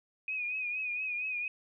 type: tone with vibrato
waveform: sine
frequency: 2489 Hz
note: D#7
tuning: in tune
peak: -32 dBFS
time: 0.28-1.48 s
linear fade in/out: 2 ms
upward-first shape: triangle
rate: 4.3 Hz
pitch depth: 66 cents each way
effects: none